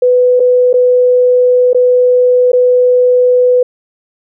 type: tone with dropouts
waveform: sine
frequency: 497.6 Hz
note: B4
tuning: 13 cents sharp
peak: -5 dBFS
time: 0.02-3.63 s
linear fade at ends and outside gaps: 5 ms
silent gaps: 0.397-0.401 / 0.73-0.739 / 1.732-1.746 / 2.519-2.531 s
effects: none